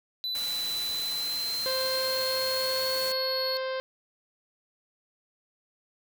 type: tone with pitch glide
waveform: triangle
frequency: 3991 to 4352 Hz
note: B7 to C#8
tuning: +17 to -33 cents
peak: -28 dBFS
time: 0.24-3.57 s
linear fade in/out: 0 ms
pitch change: +150 cents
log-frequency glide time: 0.84-2.87 s
type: noise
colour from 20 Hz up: white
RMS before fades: -38 dBFS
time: 0.35-3.12 s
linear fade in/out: 0 ms
type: harmonic tone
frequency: 523.3 Hz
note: C5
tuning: in tune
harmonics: 1 / 2 / 3 / 4 / 5 / 6 / 7 / 8 / 9 / 10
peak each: -30 / -38 / -39 / -45 / -49 / -46 / -48 / -47 / -48 / -54 dBFS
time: 1.66-3.8 s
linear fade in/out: 0 ms
effects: none